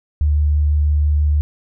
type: tone with vibrato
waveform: sine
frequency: 74.3 Hz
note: D2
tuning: 21 cents sharp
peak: -12 dBFS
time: 0.21-1.41 s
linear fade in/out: 0 ms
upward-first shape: triangle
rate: 6.1 Hz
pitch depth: 9 cents each way
effects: none